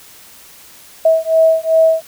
sine beating tone pair, 645 / 647.6 Hz, E5 / E5, -38 / -31 cents, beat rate 2.6 Hz, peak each -12 dBFS, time 1.05-2.02 s, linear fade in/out 5 ms, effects white hiss -41 dBFS RMS until 2.07 s

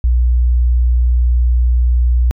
sine tone, 60.7 Hz, B1, 29 cents flat, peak -8 dBFS, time 0.04-2.31 s, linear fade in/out 0 ms, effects tanh soft clip ceiling -4 dBFS

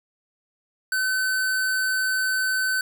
square tone, 1522 Hz, F#6, 48 cents sharp, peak -22 dBFS, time 0.92-2.81 s, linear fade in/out 2 ms, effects 8-bit

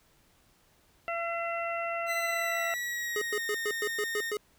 harmonic tone, 677 Hz, E5, 46 cents sharp, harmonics 1 / 2 / 3 / 4, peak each -33 / -36 / -38 / -39 dBFS, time 1.08-2.74 s, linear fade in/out 0 ms
40% pulse tone with pitch glide, 2017 to 1838.9 Hz, B6 to A#6, +36 to -24 cents, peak -31 dBFS, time 2.06-4.34 s, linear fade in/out 50 ms, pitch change -160 cents, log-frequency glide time 2.23-3.48 s
square tone bursts, 419.1 Hz, G#4, 16 cents sharp, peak -30 dBFS, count 8, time 3.16-4.37 s, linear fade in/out 2 ms, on 55 ms, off 110 ms
effects pink hiss -65 dBFS RMS until 4.58 s

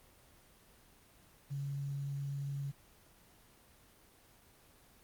sine tone with quantisation, 140 Hz, C#3, 18 cents sharp, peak -36 dBFS, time 1.5-2.72 s, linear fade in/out 20 ms, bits 10, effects pink hiss -63 dBFS RMS until 5.03 s + Opus 24 kbps

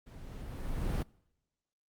brown noise with level ramp, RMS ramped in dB -50 to -30 dBFS, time 0.06-1.03 s, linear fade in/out 10 ms, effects noise-tail reverb RT60 0.9 s tail -25 dB re dry + Opus 48 kbps

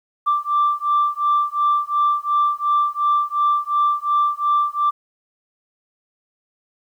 sine beating tone pair, 1174.7 / 1177.5 Hz, D6 / D6, 0 / +4 cents, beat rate 2.8 Hz, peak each -18 dBFS, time 0.26-4.91 s, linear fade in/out 20 ms, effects tanh soft clip ceiling -10 dBFS + 9-bit

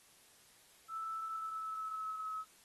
sine tone with pitch glide, 1318 to 1285.7 Hz, E6 to E6, -1 to -44 cents, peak -38 dBFS, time 0.88-2.45 s, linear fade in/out 50 ms, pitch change -43 cents, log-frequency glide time 1.26-2.26 s, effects white hiss -64 dBFS RMS until 2.64 s + AAC 32 kbps

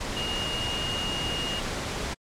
sine tone in noise, 2852 Hz, F7, 36 cents sharp, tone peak -30 dBFS, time 0.16-1.6 s, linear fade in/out 10 ms, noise pink, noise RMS -32 dBFS, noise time 0-2.14 s, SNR -1 dB, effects low-pass 7000 Hz 12 dB/octave + AAC 64 kbps

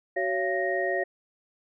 sine tone cluster, 375.6 / 557 / 682 / 1867 Hz, F#4 / C#5 / F5 / A#6, +26 / +8 / -41 / +2 cents, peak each -30 dBFS, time 0.16-1.04 s, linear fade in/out 10 ms, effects none

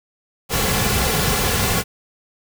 pink noise with comb filter, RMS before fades -19 dBFS, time 0.49-1.84 s, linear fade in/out 50 ms, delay 3.2 ms, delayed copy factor -0.6, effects none

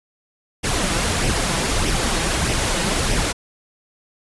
pink noise with flanger, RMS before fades -20 dBFS, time 0.63-3.33 s, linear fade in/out 20 ms, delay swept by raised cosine 0.35 to 6.05 ms, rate 1.6 Hz, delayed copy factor +0.5, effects resampled to 24000 Hz

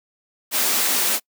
white high-pass noise, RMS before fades -20 dBFS, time 0.51-1.2 s, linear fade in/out 50 ms, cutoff 190 Hz, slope 96 dB/octave, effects noise-tail reverb RT60 0.1 s tail -26 dB re dry

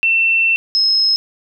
sine tone pair in turn, 2690 / 5164 Hz, E7 / E8, +34 / -37 cents, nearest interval major seventh, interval 1129 cents, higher second, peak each -11 / -11 dBFS, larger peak neither, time 0.03-0.56 / 0.75-1.16 s, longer first, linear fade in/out 0 ms, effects none

